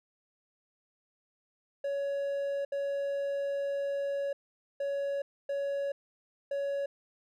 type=tone bursts at uneven times; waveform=triangle; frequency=560 Hz; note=C#5; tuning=18 cents sharp; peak=-28 dBFS; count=5; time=1.84-2.65 / 2.72-4.33 / 4.8-5.22 / 5.49-5.92 / 6.51-6.86 s; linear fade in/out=5 ms; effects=none